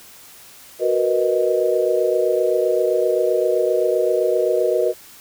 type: chord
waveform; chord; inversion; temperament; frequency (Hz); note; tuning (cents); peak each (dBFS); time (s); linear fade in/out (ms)
sine; B major seventh; second; equal; 370 / 466.2 / 493.9 / 622.3; F#4 / A#4 / B4 / D#5; 0 / 0 / 0 / 0; -21; 0.79-4.94; 50
effects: white hiss -44 dBFS RMS until 5.2 s